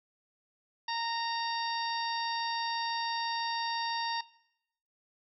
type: harmonic tone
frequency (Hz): 926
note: A#5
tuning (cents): -12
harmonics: 1 / 2 / 3 / 4 / 5 / 6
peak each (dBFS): -34 / -39 / -43 / -41 / -40 / -44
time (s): 0.88-4.21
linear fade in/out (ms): 5
effects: noise-tail reverb RT60 0.8 s tail -20 dB re dry